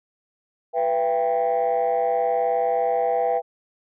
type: tone cluster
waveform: sine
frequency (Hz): 494.7 / 672 / 791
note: B4 / E5 / G5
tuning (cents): +3 / +33 / +15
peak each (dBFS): -22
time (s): 0.73-3.42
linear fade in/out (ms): 50
effects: tanh soft clip ceiling -14 dBFS